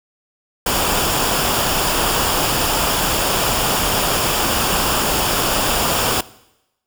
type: noise with comb filter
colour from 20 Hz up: pink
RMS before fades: -18 dBFS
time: 0.66-6.21 s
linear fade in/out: 5 ms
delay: 0.49 ms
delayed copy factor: -0.5
effects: noise-tail reverb RT60 0.9 s tail -20 dB re dry